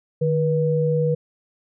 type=tone pair together; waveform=sine; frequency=152.73 / 484.9 Hz; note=D#3 / B4; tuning=-32 / -32 cents; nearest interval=octave + minor sixth; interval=2000 cents; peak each=-20 dBFS; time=0.21-1.15 s; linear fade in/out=10 ms; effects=none